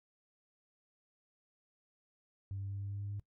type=tone with pitch steps; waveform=sine; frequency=98 / 98.62 / 99.25 / 99.89 / 100.52 / 101.16 / 101.81 Hz; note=G2 / G2 / G2 / G2 / G2 / G#2 / G#2; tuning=0 / +11 / +22 / +33 / +44 / -45 / -34 cents; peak=-37 dBFS; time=2.51-3.196 s; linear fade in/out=0 ms; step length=98 ms; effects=noise-tail reverb RT60 0.1 s tail -19 dB re dry + tanh soft clip ceiling -34 dBFS